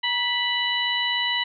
harmonic tone with a mistuned harmonic, 987 Hz, B5, 1 cent flat, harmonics 1 / 2 / 3 / 4, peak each -30 / -26 / -25 / -29 dBFS, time 0.03-1.44 s, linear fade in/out 10 ms, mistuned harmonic 1, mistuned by -56 cents, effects none

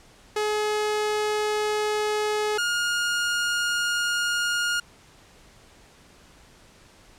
sawtooth tone pair in turn, 423.4 / 1424.1 Hz, G#4 / F6, +33 / +33 cents, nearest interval octave + major sixth, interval 2100 cents, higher second, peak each -19 dBFS, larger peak neither, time 0.36-2.58 / 2.58-4.8 s, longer neither, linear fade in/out 5 ms, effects pink hiss -53 dBFS RMS until 7.18 s + low-pass 9000 Hz 12 dB/octave

